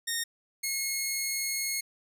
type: tone pair in turn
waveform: 10% pulse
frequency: 1846 / 2168 Hz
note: A#6 / C#7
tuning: -17 / -39 cents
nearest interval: minor third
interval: 278 cents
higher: second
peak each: -20 dBFS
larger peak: neither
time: 0.07-0.24 / 0.63-1.81 s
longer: second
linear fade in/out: 10 ms
effects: none